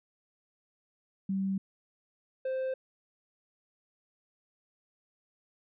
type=tone pair in turn; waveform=sine / triangle; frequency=193.3 / 522.5 Hz; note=G3 / C5; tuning=-24 / -2 cents; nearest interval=octave + perfect fourth; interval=1722 cents; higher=second; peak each=-28 dBFS; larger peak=neither; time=1.29-1.58 / 2.45-2.74 s; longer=neither; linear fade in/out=5 ms; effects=resampled to 8000 Hz